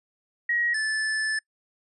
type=tone pair in turn; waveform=sine / square; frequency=1898 / 1745.4 Hz; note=A#6 / A6; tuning=+31 / -14 cents; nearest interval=minor second; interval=145 cents; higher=first; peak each=-22 / -25 dBFS; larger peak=first; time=0.49-0.74 / 0.74-1.39 s; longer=second; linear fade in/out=5 ms; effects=noise-tail reverb RT60 0.1 s tail -25 dB re dry + resampled to 24000 Hz